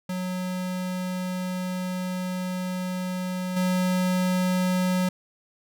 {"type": "tone with level steps", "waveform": "square", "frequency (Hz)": 183.2, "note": "F#3", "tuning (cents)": -17, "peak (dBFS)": [-28, -22], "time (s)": [0.09, 5.09], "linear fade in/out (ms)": 5, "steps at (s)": 3.56, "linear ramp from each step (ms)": 10, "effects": []}